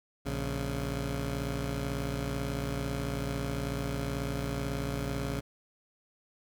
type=tone pair together; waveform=15% pulse; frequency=58.21 / 138.59 Hz; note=A#1 / C#3; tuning=-2 / 0 cents; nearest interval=octave + minor third; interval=1502 cents; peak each=-28 dBFS; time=0.25-5.41 s; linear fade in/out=20 ms; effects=none